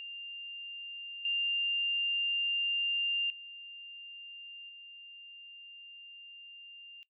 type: tone with level steps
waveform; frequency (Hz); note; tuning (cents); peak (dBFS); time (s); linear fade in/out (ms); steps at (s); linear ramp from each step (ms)
sine; 2794; F7; 0; -40 / -28 / -44 / -47; 0-7.03; 0; 1.25 / 3.3 / 4.69; 2
effects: noise-tail reverb RT60 0.1 s tail -19 dB re dry